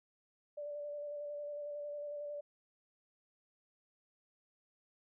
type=tone with vibrato; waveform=sine; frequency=585 Hz; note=D5; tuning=7 cents flat; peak=-40 dBFS; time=0.57-2.41 s; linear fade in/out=10 ms; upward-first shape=square; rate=11 Hz; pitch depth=15 cents each way; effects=none